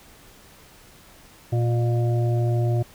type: harmonic tone with a mistuned harmonic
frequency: 118.3 Hz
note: A#2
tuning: 26 cents sharp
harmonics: 1 / 3 / 5 / 6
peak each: -19 / -29 / -33 / -35 dBFS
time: 1.52-2.83 s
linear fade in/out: 10 ms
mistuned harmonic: 5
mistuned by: +38 cents
effects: pink hiss -50 dBFS RMS until 2.94 s